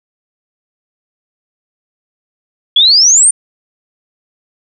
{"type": "exponential sweep", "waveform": "sine", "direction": "up", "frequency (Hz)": [3292, 9210], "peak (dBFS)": -4, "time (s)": [2.76, 3.31], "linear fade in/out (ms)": 5, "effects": []}